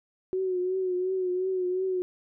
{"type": "tone with vibrato", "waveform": "sine", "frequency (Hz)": 369.5, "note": "F#4", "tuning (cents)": -2, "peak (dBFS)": -25, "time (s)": [0.33, 2.02], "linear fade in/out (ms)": 0, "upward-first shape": "triangle", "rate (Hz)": 2.8, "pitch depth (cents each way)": 54, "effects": []}